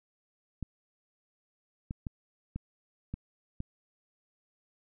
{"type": "clicks", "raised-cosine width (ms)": 5, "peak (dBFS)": -23, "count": 6, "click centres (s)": [0.627, 1.909, 2.068, 2.56, 3.14, 3.604], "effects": []}